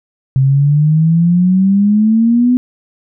sine exponential sweep, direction up, 131.4 to 252.3 Hz, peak -7 dBFS, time 0.36-2.57 s, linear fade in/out 0 ms, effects none

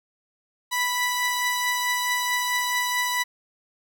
sawtooth tone pair together, 987.8 / 1971 Hz, B5 / B6, 0 / -4 cents, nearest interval octave, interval 1196 cents, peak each -22 dBFS, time 0.71-3.24 s, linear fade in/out 20 ms, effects none

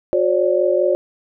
sine tone cluster, 362.8 / 541 / 586 Hz, F#4 / C#5 / D5, -34 / -42 / -4 cents, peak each -18 dBFS, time 0.13-0.95 s, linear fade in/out 0 ms, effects none

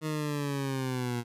20% pulse linear sweep, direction down, 156.9 to 118.3 Hz, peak -25 dBFS, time 0.01-1.24 s, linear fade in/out 50 ms, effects resampled to 32000 Hz

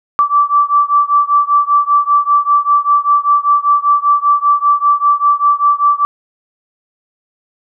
sine beating tone pair, 1160 / 1165.1 Hz, D6 / D6, -22 / -14 cents, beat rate 5.1 Hz, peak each -11 / -12 dBFS, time 0.19-6.05 s, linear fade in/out 0 ms, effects none

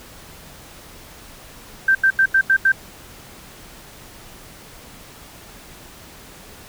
sine tone bursts, 1566 Hz, G6, 2 cents flat, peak -11 dBFS, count 6, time 1.88-2.72 s, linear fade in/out 5 ms, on 70 ms, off 84 ms, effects pink hiss -42 dBFS RMS until 6.68 s

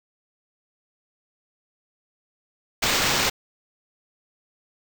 violet noise with sample-and-hold, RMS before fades -22 dBFS, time 2.82-3.3 s, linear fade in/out 10 ms, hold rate 11025 Hz, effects none

